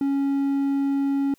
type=tone; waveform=triangle; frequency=277.2 Hz; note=C#4; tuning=in tune; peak=-18 dBFS; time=0.01-1.34 s; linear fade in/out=2 ms; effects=white hiss -63 dBFS RMS until 1.38 s